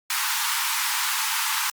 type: high-pass noise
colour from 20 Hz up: pink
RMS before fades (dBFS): -25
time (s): 0.1-1.7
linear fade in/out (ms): 2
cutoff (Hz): 850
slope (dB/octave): 96
effects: Opus 48 kbps